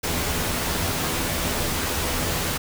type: noise with comb filter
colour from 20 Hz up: pink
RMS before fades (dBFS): -25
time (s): 0.03-2.58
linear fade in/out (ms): 10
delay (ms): 12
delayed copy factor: +0.5
effects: none